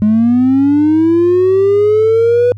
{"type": "linear sweep", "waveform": "triangle", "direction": "up", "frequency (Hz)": [207.7, 493.9], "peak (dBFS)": -4, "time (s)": [0.02, 2.52], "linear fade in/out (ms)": 0, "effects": ["tanh soft clip ceiling -3 dBFS", "added 103 Hz sine -26 dBFS peak until 2.57 s"]}